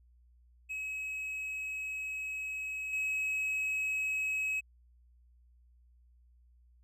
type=tone with level steps; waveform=triangle; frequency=2559 Hz; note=D#7; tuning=48 cents sharp; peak=-34 / -29 dBFS; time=0.69-4.61 s; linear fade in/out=20 ms; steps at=2.93 s; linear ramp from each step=2 ms; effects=added 60 Hz sine -60 dBFS peak until 6.83 s